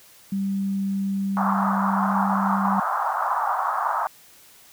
sine tone, 196 Hz, G3, in tune, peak -22 dBFS, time 0.32-2.8 s, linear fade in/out 5 ms
white band-pass noise, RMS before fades -24 dBFS, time 1.37-4.07 s, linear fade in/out 0 ms, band 710 to 1300 Hz, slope 48 dB/octave
effects white hiss -51 dBFS RMS until 4.72 s

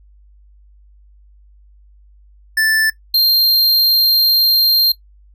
square tone pair in turn, 1760 / 4186 Hz, A6 / C8, 0 / 0 cents, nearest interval octave + minor third, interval 1500 cents, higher second, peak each -13 / -10 dBFS, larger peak second, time 2.57-2.9 / 3.14-4.92 s, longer second, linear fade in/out 5 ms, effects noise-tail reverb RT60 0.1 s tail -17 dB re dry + added 50 Hz sine -44 dBFS peak until 5.34 s

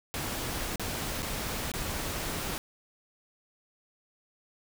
pink noise with dropouts, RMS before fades -34 dBFS, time 0.14-2.58 s, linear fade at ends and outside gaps 0 ms, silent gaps 0.758-0.796 / 1.222-1.228 / 1.717-1.738 s, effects none

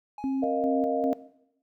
triangle tone with exponential decay, 837 Hz, G#5, 13 cents sharp, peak -34 dBFS, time 0.18-1.01 s, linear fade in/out 2 ms, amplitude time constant 180 ms
sine tone with tremolo, 267.7 Hz, C4, 40 cents sharp, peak -25 dBFS, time 0.24-1.13 s, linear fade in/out 0 ms, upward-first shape square, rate 2.5 Hz, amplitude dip 55%
sine chord, Bb suspended fourth, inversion none, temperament just, 466.2 / 621.6 / 699.2 Hz, Bb4 / Eb5 / F5, 0 / -2 / +2 cents, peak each -29 dBFS, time 0.42-1.14 s, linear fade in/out 10 ms
effects noise-tail reverb RT60 0.8 s tail -18 dB re dry

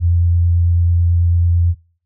sine tone with vibrato, 86 Hz, F2, 26 cents flat, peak -10 dBFS, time 0-1.75 s, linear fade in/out 50 ms, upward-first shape triangle, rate 9.1 Hz, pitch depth 14 cents each way, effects noise-tail reverb RT60 0.5 s tail -24 dB re dry

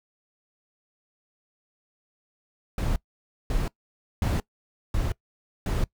brown noise bursts, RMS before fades -25 dBFS, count 5, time 2.78-5.84 s, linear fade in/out 2 ms, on 180 ms, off 540 ms, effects noise-tail reverb RT60 0.1 s tail -22 dB re dry

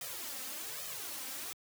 white noise with flanger, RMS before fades -42 dBFS, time 0.01-1.53 s, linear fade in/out 2 ms, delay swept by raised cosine 1.6 to 3.9 ms, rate 1.2 Hz, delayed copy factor +1, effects high-pass 100 Hz 12 dB/octave

